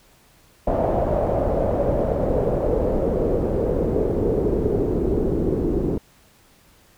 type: noise with low-pass filter sweep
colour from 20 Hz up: pink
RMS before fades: -21 dBFS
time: 0.67-5.98 s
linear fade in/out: 5 ms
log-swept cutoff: 660 to 360 Hz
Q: 3.7
effects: pink hiss -55 dBFS RMS until 6.97 s